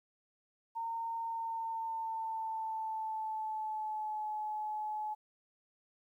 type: tone with pitch glide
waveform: sine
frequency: 915 to 853.7 Hz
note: A#5 to G#5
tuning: -32 to +47 cents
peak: -35 dBFS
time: 0.75-5.15 s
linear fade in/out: 20 ms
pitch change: -121 cents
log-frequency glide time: 1.21-4.27 s
effects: 12-bit